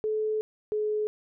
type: tone pair in turn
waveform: sine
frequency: 431.7 / 425 Hz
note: A4 / G#4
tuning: -33 / +40 cents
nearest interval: unison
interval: 27 cents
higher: first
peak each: -25 dBFS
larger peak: neither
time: 0.04-0.41 / 0.72-1.07 s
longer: first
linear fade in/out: 0 ms
effects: none